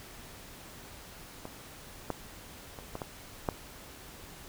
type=clicks; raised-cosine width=1 ms; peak=-25 / -17 / -29 / -22 / -21 / -14 dBFS; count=6; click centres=1.454 / 2.103 / 2.788 / 2.954 / 3.018 / 3.488 s; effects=pink hiss -49 dBFS RMS until 4.48 s